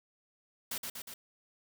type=noise with echo; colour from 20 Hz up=white; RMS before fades=-37 dBFS; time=0.71-0.78 s; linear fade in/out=5 ms; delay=120 ms; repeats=3; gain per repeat=-3 dB; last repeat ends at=1.14 s; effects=none